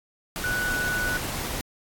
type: tone in noise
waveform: sine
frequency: 1480 Hz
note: F#6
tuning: in tune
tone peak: -25 dBFS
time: 0.44-1.17 s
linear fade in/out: 0 ms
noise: pink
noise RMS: -31 dBFS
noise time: 0.36-1.61 s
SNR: +3 dB
effects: AAC 64 kbps